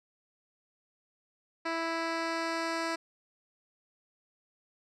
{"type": "tone with low-pass filter sweep", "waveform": "10% pulse", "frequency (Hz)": 329.6, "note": "E4", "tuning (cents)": 0, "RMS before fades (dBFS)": -33, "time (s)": [1.65, 2.96], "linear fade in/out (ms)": 10, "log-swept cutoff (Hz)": [4000, 6500], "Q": 0.95, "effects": []}